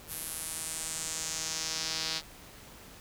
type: tone with band-pass filter sweep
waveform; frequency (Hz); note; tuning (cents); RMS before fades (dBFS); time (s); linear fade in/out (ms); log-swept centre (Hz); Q
sawtooth; 160; D#3; +49; -36; 0.07-2.22; 50; 12000 to 4500; 2.5
effects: pink hiss -51 dBFS RMS until 3 s